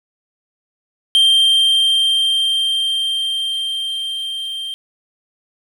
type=tone with level ramp; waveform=triangle; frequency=3163 Hz; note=G7; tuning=15 cents sharp; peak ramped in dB=-7 to -22 dBFS; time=1.15-4.74 s; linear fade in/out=0 ms; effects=8-bit